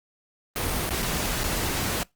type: noise with dropouts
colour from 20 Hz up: pink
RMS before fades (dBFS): -27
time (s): 0.56-2.03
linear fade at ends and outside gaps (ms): 0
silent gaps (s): 0.892-0.907 / 1.024-1.028 / 1.434-1.44
effects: noise-tail reverb RT60 0.2 s tail -24 dB re dry + Opus 32 kbps